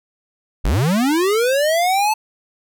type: linear sweep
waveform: square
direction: up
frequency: 30.79 to 880 Hz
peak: -15 dBFS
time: 0.64-2.14 s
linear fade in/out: 10 ms
effects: none